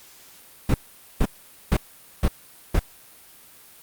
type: noise bursts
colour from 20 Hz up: brown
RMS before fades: -18 dBFS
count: 5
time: 0.69-2.795 s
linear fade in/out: 5 ms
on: 53 ms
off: 460 ms
effects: white hiss -49 dBFS RMS until 3.82 s + Opus 48 kbps